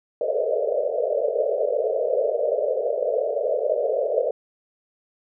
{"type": "band-pass noise", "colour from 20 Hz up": "white", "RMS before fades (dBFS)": -23, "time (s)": [0.21, 4.31], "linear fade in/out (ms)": 2, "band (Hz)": [430, 640], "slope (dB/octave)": 96, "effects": []}